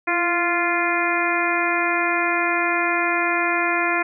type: harmonic tone with a mistuned harmonic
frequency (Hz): 347.8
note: F4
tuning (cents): -7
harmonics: 1 / 2 / 3 / 4 / 5 / 6 / 7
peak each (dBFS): -26 / -26 / -26 / -26 / -26 / -26 / -26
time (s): 0.07-4.03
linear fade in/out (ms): 10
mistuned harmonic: 1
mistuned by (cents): -43
effects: none